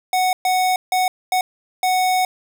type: tone bursts at uneven times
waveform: square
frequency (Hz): 740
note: F#5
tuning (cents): 0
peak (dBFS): -16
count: 5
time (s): 0.13-0.33 / 0.45-0.76 / 0.92-1.08 / 1.32-1.41 / 1.83-2.25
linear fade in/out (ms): 2
effects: none